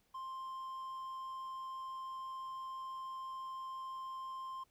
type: tone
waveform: triangle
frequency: 1051 Hz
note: C6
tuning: 7 cents sharp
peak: -40 dBFS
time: 0.14-4.64 s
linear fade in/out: 10 ms
effects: pink hiss -75 dBFS RMS until 4.7 s